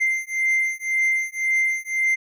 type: beating tone pair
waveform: triangle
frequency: 2087 / 2088.9 Hz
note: C7 / C7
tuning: -5 / -3 cents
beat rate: 1.9 Hz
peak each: -21 dBFS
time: 0-2.16 s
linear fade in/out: 20 ms
effects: none